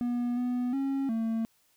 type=tone with pitch steps; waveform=triangle; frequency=242.1 / 246.9 / 272.7 / 225.4 Hz; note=B3 / B3 / C#4 / A3; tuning=-34 / 0 / -28 / +42 cents; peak=-25 dBFS; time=0.01-1.45 s; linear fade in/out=0 ms; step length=360 ms; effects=white hiss -68 dBFS RMS until 1.76 s